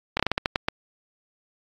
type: slowing click train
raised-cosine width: 0.3 ms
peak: -6 dBFS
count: 9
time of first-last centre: 0.17-0.685 s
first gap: 25 ms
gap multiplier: 1.26
effects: AAC 64 kbps